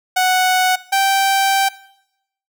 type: tone pair in turn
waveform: sawtooth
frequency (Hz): 740 / 780.2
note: F#5 / G5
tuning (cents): 0 / -8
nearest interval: minor second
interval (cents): 92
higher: second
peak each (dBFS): -9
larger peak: neither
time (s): 0.16-0.76 / 0.92-1.69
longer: second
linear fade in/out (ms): 10
effects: noise-tail reverb RT60 0.8 s tail -20 dB re dry